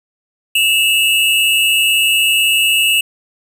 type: tone pair together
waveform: square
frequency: 2662 / 2874 Hz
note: E7 / F7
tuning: +16 / +49 cents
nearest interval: minor second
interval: 133 cents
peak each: -14 dBFS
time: 0.55-3.01 s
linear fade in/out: 5 ms
effects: 7-bit